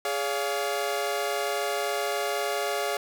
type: chord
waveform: sawtooth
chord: Db major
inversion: second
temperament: equal with one note detuned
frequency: 415.3 / 568.3 / 698.5 Hz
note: Ab4 / Db5 / F5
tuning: 0 / +43 / 0 cents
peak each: -27 dBFS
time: 0.05-2.97 s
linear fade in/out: 2 ms
effects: 8-bit